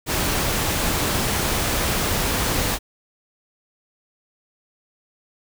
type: noise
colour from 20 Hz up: pink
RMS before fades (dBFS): -22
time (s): 0.06-2.79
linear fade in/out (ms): 50
effects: none